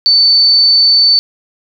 sine tone, 4521 Hz, C#8, 33 cents sharp, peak -5 dBFS, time 0.06-1.19 s, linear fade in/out 0 ms, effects none

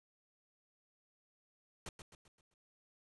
pink noise with echo, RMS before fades -45 dBFS, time 1.86-1.89 s, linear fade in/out 2 ms, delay 130 ms, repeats 5, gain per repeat -7 dB, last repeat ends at 2.54 s, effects resampled to 24000 Hz

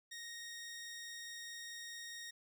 15% pulse tone, 1864.7 Hz, A#6, in tune, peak -40 dBFS, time 0.11-2.31 s, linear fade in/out 10 ms, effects none

